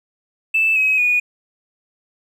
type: tone with pitch steps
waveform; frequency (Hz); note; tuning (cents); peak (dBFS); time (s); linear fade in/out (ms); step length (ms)
triangle; 2637 / 2547 / 2460; E7 / D#7 / D#7; 0 / +40 / -20; -10; 0.54-1.2; 10; 220
effects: tanh soft clip ceiling -11 dBFS